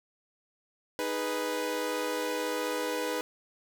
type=chord; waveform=sawtooth; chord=G# minor; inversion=second; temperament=equal; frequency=311.1 / 415.3 / 493.9 Hz; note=D#4 / G#4 / B4; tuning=0 / 0 / 0 cents; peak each=-32 / -33 / -28 dBFS; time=0.99-3.21 s; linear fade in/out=0 ms; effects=none